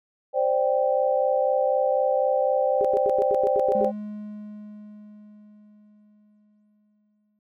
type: chord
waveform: sine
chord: C suspended second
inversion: none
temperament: equal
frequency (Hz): 523.3 / 587.3 / 784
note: C5 / D5 / G5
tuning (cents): 0 / 0 / 0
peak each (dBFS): -22 / -24 / -26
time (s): 0.33-3.92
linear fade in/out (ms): 50
type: tone bursts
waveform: sine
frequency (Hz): 406.8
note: G#4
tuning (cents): -36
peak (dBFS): -23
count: 9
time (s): 2.81-3.846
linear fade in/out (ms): 0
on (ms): 36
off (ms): 89
type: tone with exponential decay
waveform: triangle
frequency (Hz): 209.9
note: G#3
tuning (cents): +19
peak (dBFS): -26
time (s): 3.75-7.39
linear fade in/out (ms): 2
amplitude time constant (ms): 790
effects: none